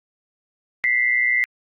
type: tone pair together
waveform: sine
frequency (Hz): 1972.9 / 2093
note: B6 / C7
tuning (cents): -2 / 0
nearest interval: minor second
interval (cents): 102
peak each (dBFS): -19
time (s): 0.84-1.44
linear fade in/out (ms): 0
effects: Opus 48 kbps